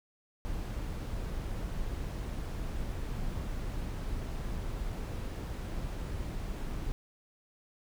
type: noise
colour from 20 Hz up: brown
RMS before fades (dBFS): -36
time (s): 0.45-6.92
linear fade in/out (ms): 0
effects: none